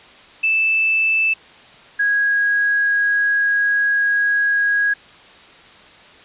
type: tone pair in turn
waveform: sine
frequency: 2637 / 1649.7 Hz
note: E7 / G#6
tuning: 0 / -12 cents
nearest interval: minor sixth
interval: 812 cents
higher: first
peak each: -14 dBFS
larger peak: neither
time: 0.43-1.34 / 1.99-4.94 s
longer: second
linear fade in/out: 10 ms
effects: white hiss -44 dBFS RMS until 6.24 s + resampled to 8000 Hz